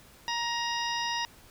harmonic tone with a mistuned harmonic, 940 Hz, A#5, 14 cents sharp, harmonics 1 / 2 / 3 / 4 / 5 / 6, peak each -32 / -35 / -37 / -38 / -39 / -40 dBFS, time 0.28-1.25 s, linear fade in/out 0 ms, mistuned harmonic 5, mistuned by +98 cents, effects pink hiss -55 dBFS RMS until 1.5 s

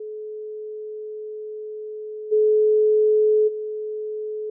sine tone with level steps, 428.3 Hz, A4, 47 cents flat, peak -30 / -14 / -26 dBFS, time 0-4.5 s, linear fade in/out 5 ms, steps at 2.31 / 3.47 s, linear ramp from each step 20 ms, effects none

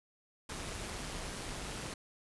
pink noise with amplitude modulation, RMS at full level -39 dBFS, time 0.49-1.94 s, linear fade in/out 5 ms, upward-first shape sine, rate 199 Hz, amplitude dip 55%, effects resampled to 24000 Hz

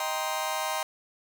sawtooth chord, C minor seventh, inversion first, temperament just, 627.9 / 784.9 / 941.9 / 1046.5 Hz, Eb5 / G5 / Bb5 / C6, +16 / +2 / +18 / 0 cents, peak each -30 dBFS, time 0-0.83 s, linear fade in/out 2 ms, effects none

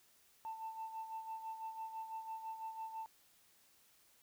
sine tone with tremolo, 890 Hz, A5, 20 cents sharp, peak -39 dBFS, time 0.45-3.06 s, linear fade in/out 0 ms, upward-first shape sine, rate 6 Hz, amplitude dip 65%, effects tanh soft clip ceiling -38 dBFS + white hiss -69 dBFS RMS until 4.22 s

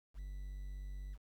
triangle tone with quantisation, 48.11 Hz, G1, 32 cents flat, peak -40 dBFS, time 0.14-1.18 s, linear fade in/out 50 ms, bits 11, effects none

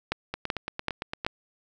two click trains, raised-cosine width 0.3 ms, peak -10 / -15 dBFS, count 4 / 9, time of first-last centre 0.12-1.265 / 0.34-1.248 s, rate 2.62 / 8.81 Hz, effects none

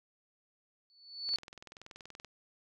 sine tone with exponential growth, 4460 Hz, C#8, 10 cents sharp, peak -27 dBFS, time 0.9-1.36 s, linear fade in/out 0 ms, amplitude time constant 100 ms
click train, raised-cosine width 0.2 ms, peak -31 dBFS, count 21, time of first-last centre 1.29-2.247 s, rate 20.9 Hz
effects none

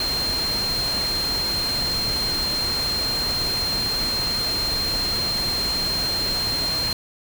sine tone in noise, 4186 Hz, C8, in tune, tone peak -22 dBFS, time 0-6.93 s, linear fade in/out 2 ms, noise pink, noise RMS -29 dBFS, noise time 0-6.93 s, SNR +4 dB, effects none

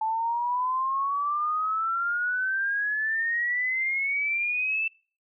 sine exponential sweep, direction up, 872 to 2660 Hz, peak -24 dBFS, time 0.01-4.88 s, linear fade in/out 5 ms, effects noise-tail reverb RT60 0.4 s tail -24 dB re dry

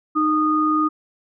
sine tone pair together, 308 / 1232 Hz, D#4 / D#6, -17 / -17 cents, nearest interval 2 octaves, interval 2400 cents, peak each -19 / -18 dBFS, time 0.15-0.89 s, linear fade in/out 20 ms, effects none

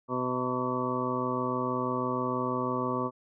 harmonic tone with a mistuned harmonic, 126.2 Hz, B2, 38 cents sharp, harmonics 1 / 2 / 3 / 4 / 5 / 7 / 8 / 9, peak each -38 / -33 / -35 / -36 / -39 / -38 / -39 / -33 dBFS, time 0.08-3.11 s, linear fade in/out 50 ms, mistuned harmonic 7, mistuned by +36 cents, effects none

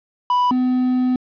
triangle tone pair in turn, 987.8 / 252.9 Hz, B5 / B3, 0 / +41 cents, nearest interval 2 octaves, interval 2359 cents, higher first, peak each -12 / -13 dBFS, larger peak first, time 0.3-0.51 / 0.51-1.16 s, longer second, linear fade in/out 2 ms, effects resampled to 11025 Hz + 8-bit

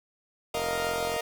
sawtooth chord, Bb suspended fourth, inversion none, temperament equal, 466.2 / 622.3 / 698.5 Hz, Bb4 / Eb5 / F5, 0 / 0 / 0 cents, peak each -28 / -29 / -29 dBFS, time 0.54-1.21 s, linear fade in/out 5 ms
click train, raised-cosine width 1 ms, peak -21 dBFS, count 28, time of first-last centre 0.55-1.164 s, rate 44 Hz
effects none

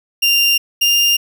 30% pulse tone pair in turn, 2787 / 2802 Hz, F7 / F7, -4 / +5 cents, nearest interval unison, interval 9 cents, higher second, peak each -8 dBFS, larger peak neither, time 0.22-0.58 / 0.81-1.17 s, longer neither, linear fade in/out 10 ms, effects none

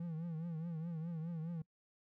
triangle tone with vibrato, 164.81 Hz, E3, in tune, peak -37 dBFS, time 0-1.62 s, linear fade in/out 5 ms, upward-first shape triangle, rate 4.8 Hz, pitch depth 110 cents each way, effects noise-tail reverb RT60 0.1 s tail -23 dB re dry

